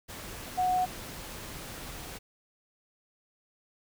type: tone in noise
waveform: sine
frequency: 734 Hz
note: F#5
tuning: 14 cents flat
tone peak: -24 dBFS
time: 0.57-0.86 s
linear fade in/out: 20 ms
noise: pink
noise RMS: -42 dBFS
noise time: 0.08-2.19 s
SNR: +15 dB
effects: none